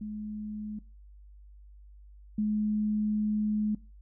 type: tone pair in turn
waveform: sine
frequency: 211.9 / 211.9 Hz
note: G#3 / G#3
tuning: +35 / +35 cents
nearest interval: unison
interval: 0 cents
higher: neither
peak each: -34 / -25 dBFS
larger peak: second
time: 0.01-0.79 / 2.38-3.75 s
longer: second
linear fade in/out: 5 ms
effects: noise-tail reverb RT60 0.3 s tail -21 dB re dry + added 50 Hz sine -49 dBFS peak until 4.01 s